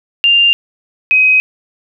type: tone pair in turn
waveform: sine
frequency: 2794 / 2525 Hz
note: F7 / D#7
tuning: 0 / +25 cents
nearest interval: major second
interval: 175 cents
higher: first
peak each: -6 dBFS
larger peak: neither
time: 0.24-0.53 / 1.11-1.4 s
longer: neither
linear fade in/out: 0 ms
effects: none